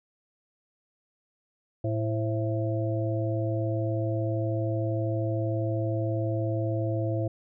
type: harmonic tone with a mistuned harmonic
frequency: 110.9 Hz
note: A2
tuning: 14 cents sharp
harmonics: 1 / 3 / 5 / 6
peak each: -27 / -32 / -34 / -35 dBFS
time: 1.84-7.28 s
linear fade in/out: 5 ms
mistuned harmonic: 5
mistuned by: -69 cents
effects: none